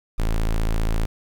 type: tone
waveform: square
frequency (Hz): 27.5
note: A0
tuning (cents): 0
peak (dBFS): -19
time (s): 0.18-1.06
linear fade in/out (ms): 10
effects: 8-bit